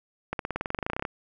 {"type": "accelerating click train", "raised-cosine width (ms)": 0.5, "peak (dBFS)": -14, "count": 18, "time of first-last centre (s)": [0.33, 1.052], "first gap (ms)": 62, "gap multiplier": 0.95, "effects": []}